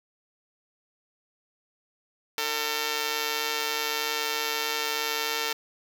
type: tone with amplitude modulation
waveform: 5% pulse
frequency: 450.8 Hz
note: A4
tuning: 42 cents sharp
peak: -12 dBFS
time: 2.38-5.53 s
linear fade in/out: 2 ms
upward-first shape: sine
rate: 141 Hz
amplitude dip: 70%
effects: none